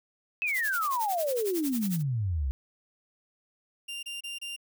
sine exponential sweep, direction down, 2637 to 62.4 Hz, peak -26 dBFS, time 0.42-2.51 s, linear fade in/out 0 ms
blue noise with tremolo, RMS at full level -35 dBFS, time 0.46-2.03 s, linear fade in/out 50 ms, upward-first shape sine, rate 11 Hz, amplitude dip 90%
40% pulse tone bursts, 2791 Hz, F7, 2 cents flat, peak -34 dBFS, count 4, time 3.88-4.564 s, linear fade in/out 10 ms, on 150 ms, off 28 ms
effects none

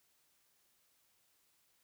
silence, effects white hiss -74 dBFS RMS until 1.83 s

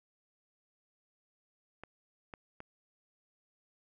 clicks, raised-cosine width 0.5 ms, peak -30 / -29 / -30 dBFS, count 3, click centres 1.836 / 2.338 / 2.604 s, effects none

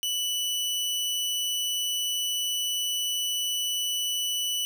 sawtooth tone, 2969 Hz, F#7, 5 cents sharp, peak -23 dBFS, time 0.03-4.65 s, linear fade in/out 0 ms, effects none

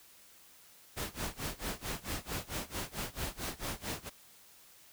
pink noise with tremolo, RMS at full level -36 dBFS, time 0.96-4.1 s, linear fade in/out 20 ms, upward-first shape sine, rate 4.5 Hz, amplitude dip 95%, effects white hiss -59 dBFS RMS until 4.92 s

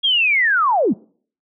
sine linear sweep, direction down, 3322 to 152.1 Hz, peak -13 dBFS, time 0.03-0.94 s, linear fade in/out 20 ms, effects noise-tail reverb RT60 0.5 s tail -24 dB re dry

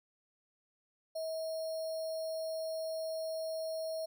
sine tone with sample-and-hold, 642 Hz, E5, 46 cents flat, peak -35 dBFS, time 1.15-4.06 s, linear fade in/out 10 ms, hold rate 4900 Hz, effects none

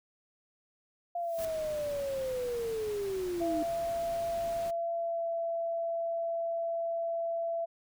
sine linear sweep, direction down, 698.5 to 305.1 Hz, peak -31 dBFS, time 1.15-3.63 s, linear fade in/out 5 ms
blue noise with exponential growth, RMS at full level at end -40 dBFS, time 1.15-1.45 s, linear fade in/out 2 ms, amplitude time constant 64 ms
pink noise, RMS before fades -47 dBFS, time 1.38-4.71 s, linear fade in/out 10 ms
sine tone with pitch glide, 676 to 670.6 Hz, E5 to E5, +43 to +30 cents, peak -30 dBFS, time 3.4-7.66 s, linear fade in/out 20 ms, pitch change -13 cents, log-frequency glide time 4.96-5.28 s
effects none

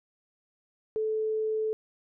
sine tone, 435.8 Hz, A4, 17 cents flat, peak -26 dBFS, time 0.96-1.73 s, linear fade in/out 0 ms, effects none

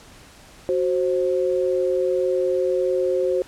sine tone pair together, 370 / 528.4 Hz, F#4 / C5, 0 / +17 cents, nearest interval tritone, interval 617 cents, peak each -21 dBFS, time 0.69-3.42 s, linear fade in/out 0 ms, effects pink hiss -47 dBFS RMS until 3.47 s + low-pass 10000 Hz 12 dB/octave

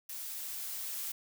blue noise with level ramp, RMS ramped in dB -42 to -38 dBFS, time 0.09-1.12 s, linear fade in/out 5 ms, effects none

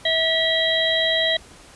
harmonic tone, 648 Hz, E5, 30 cents flat, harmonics 1 / 3 / 5 / 6, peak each -23 / -23 / -23 / -23 dBFS, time 0.05-1.37 s, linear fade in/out 5 ms, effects pink hiss -46 dBFS RMS until 1.75 s + resampled to 24000 Hz

